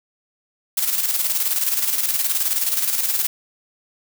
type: noise with tremolo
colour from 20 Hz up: blue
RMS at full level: -19 dBFS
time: 0.77-3.27 s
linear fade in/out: 5 ms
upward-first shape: square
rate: 19 Hz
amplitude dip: 50%
effects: none